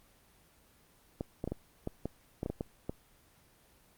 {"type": "clicks", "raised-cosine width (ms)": 2, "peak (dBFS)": -21, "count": 11, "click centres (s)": [1.209, 1.441, 1.476, 1.52, 1.874, 2.056, 2.431, 2.461, 2.5, 2.609, 2.895], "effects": ["pink hiss -64 dBFS RMS until 3.97 s", "Opus 24 kbps"]}